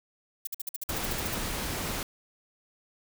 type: noise bursts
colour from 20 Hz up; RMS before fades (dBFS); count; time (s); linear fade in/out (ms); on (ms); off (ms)
violet; -33; 13; 0.45-1.348; 5; 22; 51
type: noise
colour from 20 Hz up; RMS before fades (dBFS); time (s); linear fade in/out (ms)
pink; -33; 0.89-2.03; 2
effects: none